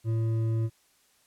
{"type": "tone with hard clipping", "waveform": "sine", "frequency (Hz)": 112.6, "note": "A2", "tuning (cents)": 40, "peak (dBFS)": -26, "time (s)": [0.04, 0.7], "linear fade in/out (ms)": 50, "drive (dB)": 7, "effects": ["white hiss -65 dBFS RMS until 1.26 s", "low-pass 12000 Hz 12 dB/octave"]}